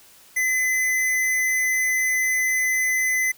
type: tone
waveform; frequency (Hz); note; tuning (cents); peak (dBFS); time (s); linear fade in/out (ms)
square; 2026; B6; +44; -20; 0.36-3.32; 10
effects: white hiss -51 dBFS RMS until 3.37 s